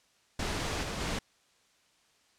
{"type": "noise with level steps", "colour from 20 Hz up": "pink", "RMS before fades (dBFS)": [-33, -36, -33], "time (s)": [0.39, 1.19], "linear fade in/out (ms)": 5, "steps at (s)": [0.83, 1], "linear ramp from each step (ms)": 2, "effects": ["white hiss -67 dBFS RMS until 2.38 s", "low-pass 7000 Hz 12 dB/octave"]}